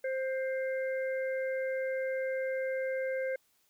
harmonic tone, 525 Hz, C5, 6 cents sharp, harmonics 1 / 3 / 4, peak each -31 / -41 / -43 dBFS, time 0.04-3.36 s, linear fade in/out 5 ms, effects white hiss -71 dBFS RMS until 3.69 s

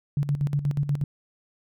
sine tone with tremolo, 143.4 Hz, D3, 41 cents flat, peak -20 dBFS, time 0.17-1.04 s, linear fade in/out 2 ms, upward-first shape square, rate 8.3 Hz, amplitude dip 70%, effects none

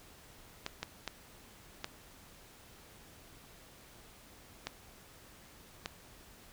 clicks, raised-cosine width 0.2 ms, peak -19 dBFS, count 6, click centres 0.664 / 0.83 / 1.077 / 1.844 / 4.67 / 5.859 s, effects pink hiss -57 dBFS RMS until 6.52 s

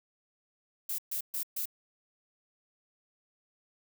violet noise bursts, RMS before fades -34 dBFS, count 4, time 0.89-1.656 s, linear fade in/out 5 ms, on 94 ms, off 130 ms, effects none

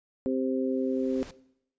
harmonic tone, 130.81 Hz, C3, in tune, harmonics 2 / 3 / 4, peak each -27 / -31 / -33 dBFS, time 0.26-1.23 s, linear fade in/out 0 ms
pink noise with exponential growth, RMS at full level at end -44 dBFS, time 0.48-1.31 s, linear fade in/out 2 ms, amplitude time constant 180 ms
effects noise-tail reverb RT60 0.7 s tail -18 dB re dry + resampled to 16000 Hz

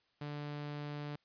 sawtooth tone, 146.8 Hz, D3, in tune, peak -36 dBFS, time 0.21-1.16 s, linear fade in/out 5 ms, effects white hiss -75 dBFS RMS until 1.24 s + resampled to 11025 Hz

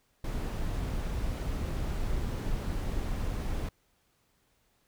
brown noise, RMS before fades -32 dBFS, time 0.24-3.69 s, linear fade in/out 5 ms, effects pink hiss -71 dBFS RMS until 4.87 s

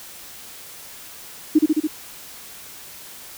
sine tone with echo, 307.9 Hz, D#4, 18 cents flat, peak -9 dBFS, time 1.55-1.59 s, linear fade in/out 10 ms, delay 71 ms, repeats 4, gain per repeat -2 dB, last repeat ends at 1.874 s, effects white hiss -40 dBFS RMS until 3.37 s

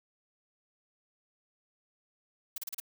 blue noise bursts, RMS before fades -37 dBFS, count 5, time 2.56-2.801 s, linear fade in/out 5 ms, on 21 ms, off 34 ms, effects none

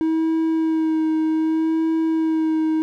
triangle tone with vibrato, 319.3 Hz, D#4, 45 cents sharp, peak -15 dBFS, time 0.01-2.82 s, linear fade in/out 0 ms, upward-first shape sine, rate 0.65 Hz, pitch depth 20 cents each way, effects none

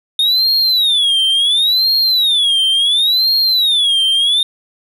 triangle tone with vibrato, 3649 Hz, A#7, 38 cents flat, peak -9 dBFS, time 0.19-4.43 s, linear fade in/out 2 ms, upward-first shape sine, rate 0.71 Hz, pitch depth 260 cents each way, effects none

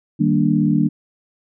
sine chord, Eb major seventh, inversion none, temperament equal, 155.56 / 196 / 233.1 / 293.7 Hz, Eb3 / G3 / Bb3 / D4, 0 / 0 / 0 / 0 cents, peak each -19 dBFS, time 0.19-0.89 s, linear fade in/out 20 ms, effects none

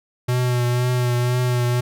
square tone with vibrato, 123.4 Hz, B2, 1 cent flat, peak -18 dBFS, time 0.28-1.81 s, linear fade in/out 10 ms, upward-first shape triangle, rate 2 Hz, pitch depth 29 cents each way, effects none

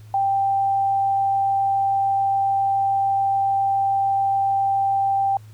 sine tone, 786 Hz, G5, 4 cents sharp, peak -17 dBFS, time 0.14-5.37 s, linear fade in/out 2 ms, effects added 107 Hz sine -40 dBFS peak until 5.53 s + pink hiss -56 dBFS RMS until 5.53 s

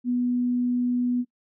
sine tone, 245.8 Hz, B3, 8 cents flat, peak -21 dBFS, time 0.04-1.25 s, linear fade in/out 50 ms, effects noise-tail reverb RT60 0.1 s tail -20 dB re dry

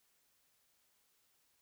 silence, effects white hiss -75 dBFS RMS until 1.61 s

